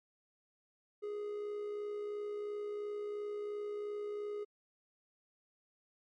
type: tone with amplitude modulation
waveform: triangle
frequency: 415.3 Hz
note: G#4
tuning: in tune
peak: -34 dBFS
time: 1.02-4.45 s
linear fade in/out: 20 ms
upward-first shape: sine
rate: 62.9 Hz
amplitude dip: 35%
effects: MP3 48 kbps